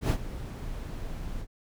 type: noise with ADSR envelope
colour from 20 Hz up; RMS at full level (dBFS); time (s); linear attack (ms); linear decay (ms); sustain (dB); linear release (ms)
brown; -20; 0.01-1.47; 89; 71; -16; 65
effects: none